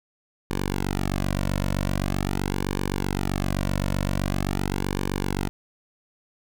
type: tone with flanger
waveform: sawtooth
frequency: 47.76 Hz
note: G1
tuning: 44 cents flat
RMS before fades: -26 dBFS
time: 0.5-5.49 s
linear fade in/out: 0 ms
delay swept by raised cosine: 1.5 to 2.5 ms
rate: 0.44 Hz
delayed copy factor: -0.9
effects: none